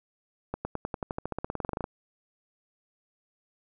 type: accelerating click train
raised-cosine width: 1 ms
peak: -17 dBFS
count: 21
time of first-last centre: 0.54-1.841 s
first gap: 110 ms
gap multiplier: 0.94
effects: none